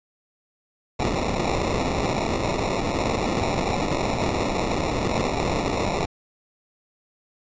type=noise with sample-and-hold; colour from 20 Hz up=violet; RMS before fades=-24 dBFS; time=0.99-6.06 s; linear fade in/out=10 ms; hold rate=1575 Hz; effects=resampled to 16000 Hz